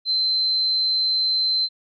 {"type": "tone", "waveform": "sine", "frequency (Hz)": 4090, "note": "C8", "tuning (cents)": -40, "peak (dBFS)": -18, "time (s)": [0.05, 1.69], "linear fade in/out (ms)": 50, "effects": []}